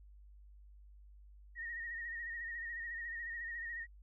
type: tone with vibrato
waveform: sine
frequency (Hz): 1864.7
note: A#6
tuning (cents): 0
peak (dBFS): -40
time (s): 1.55-3.87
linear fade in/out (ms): 50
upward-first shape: sine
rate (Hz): 14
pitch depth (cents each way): 49
effects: added 50 Hz sine -55 dBFS peak until 4.02 s